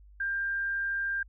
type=tone; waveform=sine; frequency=1593 Hz; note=G6; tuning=27 cents sharp; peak=-28 dBFS; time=0.2-1.23 s; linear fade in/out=5 ms; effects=added 50 Hz sine -51 dBFS peak until 1.28 s